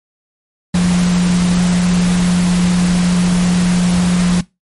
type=tone in noise; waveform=sine; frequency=178 Hz; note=F3; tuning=33 cents sharp; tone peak=-9 dBFS; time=0.74-4.41 s; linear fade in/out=5 ms; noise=pink; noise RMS=-22 dBFS; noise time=0.74-4.41 s; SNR=+10 dB; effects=noise-tail reverb RT60 0.2 s tail -20 dB re dry + MP3 48 kbps